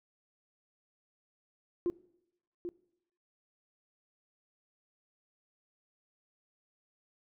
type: tone with echo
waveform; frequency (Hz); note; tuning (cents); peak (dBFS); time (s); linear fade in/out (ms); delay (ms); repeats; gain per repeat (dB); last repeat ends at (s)
sine; 349.2; F4; 0; -26; 1.86-1.9; 0; 790; 1; -9; 2.69
effects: noise-tail reverb RT60 0.8 s tail -22 dB re dry + tanh soft clip ceiling -24 dBFS